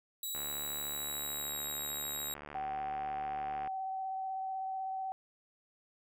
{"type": "tone with pitch glide", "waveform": "5% pulse", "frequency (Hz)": [3888, 3823], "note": ["B7", "A#7"], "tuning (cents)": [-28, 43], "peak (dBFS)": -30, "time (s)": [0.23, 2.34], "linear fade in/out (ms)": 2, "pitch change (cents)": -29, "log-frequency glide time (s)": [0.9, 1.56]}
{"type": "click train", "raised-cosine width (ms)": 0.5, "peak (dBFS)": -30, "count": 245, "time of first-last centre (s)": [0.35, 3.674], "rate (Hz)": 73.4}
{"type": "tone with vibrato", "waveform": "sine", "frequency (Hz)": 764, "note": "G5", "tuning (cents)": -45, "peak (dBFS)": -35, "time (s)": [2.55, 5.12], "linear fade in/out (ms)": 0, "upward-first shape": "square", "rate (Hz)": 16, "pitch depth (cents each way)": 10}
{"effects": []}